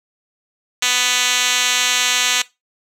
5% pulse tone with band-pass filter, 248.4 Hz, B3, 10 cents sharp, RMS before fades -17 dBFS, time 0.82-2.42 s, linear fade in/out 5 ms, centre 4900 Hz, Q 2, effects noise-tail reverb RT60 0.2 s tail -18 dB re dry

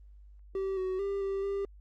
triangle tone with pitch steps, 386.2 / 374 / 397 / 391.3 / 397 Hz, G4 / F#4 / G4 / G4 / G4, -26 / +19 / +22 / -3 / +22 cents, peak -28 dBFS, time 0.55-1.65 s, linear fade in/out 2 ms, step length 220 ms, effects added 50 Hz sine -50 dBFS peak until 1.8 s + Opus 24 kbps

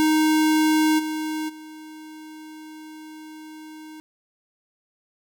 square tone with level steps, 311.1 Hz, D#4, in tune, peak -17 / -26 / -39 dBFS, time 0-4 s, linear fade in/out 0 ms, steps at 0.98 / 1.48 s, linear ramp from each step 20 ms, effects none

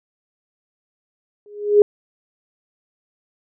sine tone with exponential growth, 413.9 Hz, G#4, 6 cents flat, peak -4 dBFS, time 1.46-1.82 s, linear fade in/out 1 ms, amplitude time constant 78 ms, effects none

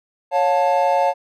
triangle chord, Db augmented, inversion none, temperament equal with one note detuned, 554.4 / 711.5 / 880 Hz, Db5 / F5 / A5, 0 / +32 / 0 cents, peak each -17 dBFS, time 0.31-1.14 s, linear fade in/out 50 ms, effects none

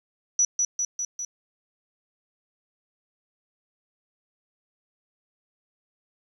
sine tone with echo, 5900 Hz, F#8, 6 cents flat, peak -17 dBFS, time 0.39-0.45 s, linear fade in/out 2 ms, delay 200 ms, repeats 4, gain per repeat -3 dB, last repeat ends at 1.25 s, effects 9-bit

